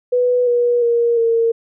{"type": "tone with pitch steps", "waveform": "sine", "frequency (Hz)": [493.9, 482.1, 470.5, 459.2], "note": ["B4", "B4", "A#4", "A#4"], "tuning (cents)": [0, -42, 16, -26], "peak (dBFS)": -12, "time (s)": [0.12, 1.52], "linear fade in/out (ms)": 10, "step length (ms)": 350, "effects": []}